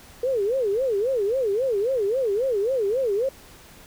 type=tone with vibrato; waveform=sine; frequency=460.6 Hz; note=A#4; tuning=21 cents flat; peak=-20 dBFS; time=0.23-3.29 s; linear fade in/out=5 ms; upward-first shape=sine; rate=3.7 Hz; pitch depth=280 cents each way; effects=pink hiss -48 dBFS RMS until 3.86 s